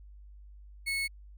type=tone; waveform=35% pulse; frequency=2198 Hz; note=C#7; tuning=15 cents flat; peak=-28 dBFS; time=0.86-1.08 s; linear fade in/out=20 ms; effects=added 50 Hz sine -48 dBFS peak until 1.37 s